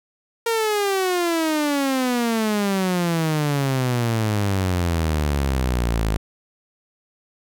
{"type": "exponential sweep", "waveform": "sawtooth", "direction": "down", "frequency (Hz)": [466.2, 52.1], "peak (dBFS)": -15, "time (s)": [0.46, 6.17], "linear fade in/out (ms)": 5, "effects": []}